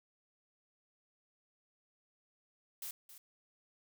blue noise with echo, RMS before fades -43 dBFS, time 2.82-2.91 s, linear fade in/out 2 ms, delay 270 ms, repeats 1, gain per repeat -12 dB, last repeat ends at 3.18 s, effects none

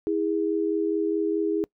sine tone pair together, 324.9 / 409.6 Hz, E4 / G#4, -25 / -24 cents, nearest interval major third, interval 401 cents, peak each -25 dBFS, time 0.07-1.64 s, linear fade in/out 0 ms, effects noise-tail reverb RT60 0.1 s tail -25 dB re dry

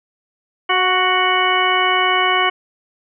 harmonic tone with a mistuned harmonic, 370.4 Hz, F#4, 2 cents sharp, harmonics 1 / 2 / 3 / 4 / 5 / 6 / 8, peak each -23 / -21 / -18 / -24 / -24 / -20 / -21 dBFS, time 0.69-2.5 s, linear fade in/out 10 ms, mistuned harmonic 2, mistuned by -25 cents, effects none

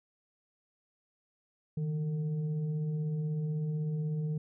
sine tone with frequency modulation, 155.56 Hz, D#3, in tune, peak -30 dBFS, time 1.77-4.38 s, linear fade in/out 5 ms, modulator 295 Hz, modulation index 0.35, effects none

